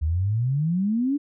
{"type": "exponential sweep", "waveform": "sine", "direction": "up", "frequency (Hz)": [73.42, 296.9], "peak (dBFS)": -20, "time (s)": [0.01, 1.18], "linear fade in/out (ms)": 20, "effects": []}